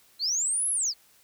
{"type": "linear two-way sweep", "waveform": "sine", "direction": "up then down", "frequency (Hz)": [4036, 11175, 4187], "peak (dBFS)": -23, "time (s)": [0.19, 0.94], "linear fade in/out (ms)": 50, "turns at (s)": 0.7, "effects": ["tanh soft clip ceiling -20 dBFS", "white hiss -60 dBFS RMS until 1.23 s"]}